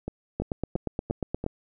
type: two click trains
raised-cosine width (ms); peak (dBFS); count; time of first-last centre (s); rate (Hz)
2; -18 / -14; 5 / 10; 0.08-1.441 / 0.4-1.464; 2.94 / 8.46
effects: none